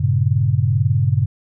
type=chord; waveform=sine; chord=G diminished; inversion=none; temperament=equal; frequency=98 / 116.54 / 138.59 Hz; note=G2 / Bb2 / Db3; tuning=0 / 0 / 0 cents; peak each=-18 dBFS; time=0-1.26 s; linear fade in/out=10 ms; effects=none